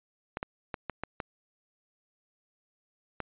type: clicks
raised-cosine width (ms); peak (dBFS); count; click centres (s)
0.5; -18; 7; 0.371 / 0.429 / 0.742 / 0.897 / 1.036 / 1.202 / 3.203
effects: resampled to 8000 Hz